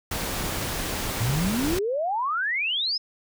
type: noise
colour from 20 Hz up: pink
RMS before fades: -29 dBFS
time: 0.11-1.79 s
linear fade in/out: 5 ms
type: exponential sweep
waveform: sine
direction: up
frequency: 106.4 to 5274 Hz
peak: -23 dBFS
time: 1.2-2.98 s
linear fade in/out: 10 ms
effects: none